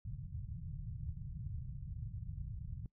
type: low-pass noise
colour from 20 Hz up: white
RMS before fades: -44 dBFS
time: 0.05-2.86 s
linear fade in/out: 2 ms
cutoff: 150 Hz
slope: 48 dB/octave
effects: noise-tail reverb RT60 0.1 s tail -22 dB re dry